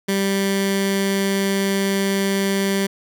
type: tone with notch filter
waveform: 15% pulse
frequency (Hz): 196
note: G3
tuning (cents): 0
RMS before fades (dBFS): -20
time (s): 0.08-2.87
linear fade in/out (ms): 10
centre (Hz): 720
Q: 1.1
effects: none